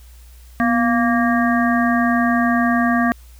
harmonic tone with a mistuned harmonic, 231.7 Hz, A#3, 10 cents flat, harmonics 1 / 3 / 5 / 7 / 8, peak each -16 / -21 / -23 / -24 / -25 dBFS, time 0.6-3.12 s, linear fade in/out 0 ms, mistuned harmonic 1, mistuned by +82 cents, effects added 60 Hz sine -40 dBFS peak until 3.39 s + white hiss -52 dBFS RMS until 3.39 s

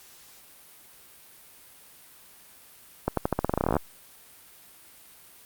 accelerating click train, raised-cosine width 1 ms, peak -9 dBFS, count 18, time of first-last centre 3.08-3.767 s, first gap 93 ms, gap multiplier 0.88, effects white hiss -52 dBFS RMS until 5.45 s + Opus 48 kbps

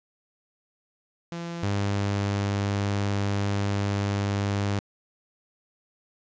sawtooth tone pair in turn, 170 / 100.57 Hz, F3 / G2, -46 / +45 cents, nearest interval major sixth, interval 909 cents, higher first, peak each -28 / -20 dBFS, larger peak second, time 1.32-1.63 / 1.63-4.79 s, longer second, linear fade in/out 0 ms, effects resampled to 16000 Hz + 10-bit

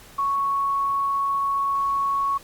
sine tone, 1108.7 Hz, C#6, in tune, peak -20 dBFS, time 0.18-2.38 s, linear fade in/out 10 ms, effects pink hiss -47 dBFS RMS until 2.43 s + Opus 48 kbps

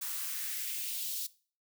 blue noise with high-pass filter sweep, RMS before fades -37 dBFS, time 0.01-1.27 s, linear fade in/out 10 ms, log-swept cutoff 1000 to 4200 Hz, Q 1.8, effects noise-tail reverb RT60 0.4 s tail -19 dB re dry

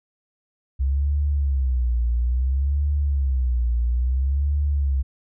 sine tone with vibrato, 65.41 Hz, C2, in tune, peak -18 dBFS, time 0.79-5.03 s, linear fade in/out 20 ms, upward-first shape sine, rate 0.59 Hz, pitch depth 180 cents each way, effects none

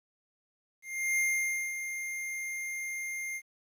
square tone with ADSR envelope, 2113 Hz, C7, 16 cents sharp, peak -26 dBFS, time 0.82-3.42 s, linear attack 360 ms, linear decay 550 ms, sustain -9 dB, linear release 59 ms, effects resampled to 32000 Hz + 11-bit

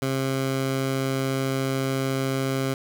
15% pulse tone, 133.9 Hz, C3, 40 cents sharp, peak -17 dBFS, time 0.02-2.74 s, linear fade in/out 2 ms, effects none

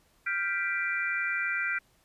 sine chord, G dominant seventh, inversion third, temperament equal with one note detuned, 1396.9 / 1568 / 1975.5 / 2364 Hz, F6 / G6 / B6 / D7, 0 / 0 / 0 / +11 cents, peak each -33 dBFS, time 0.26-1.79 s, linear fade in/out 10 ms, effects pink hiss -66 dBFS RMS until 2.04 s + resampled to 32000 Hz

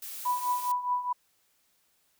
blue noise, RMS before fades -40 dBFS, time 0.02-0.72 s, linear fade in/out 5 ms
sine tone with tremolo, 987.8 Hz, B5, in tune, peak -23 dBFS, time 0.25-1.13 s, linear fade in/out 10 ms, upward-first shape triangle, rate 4.8 Hz, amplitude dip 80%
effects white hiss -70 dBFS RMS until 2.19 s

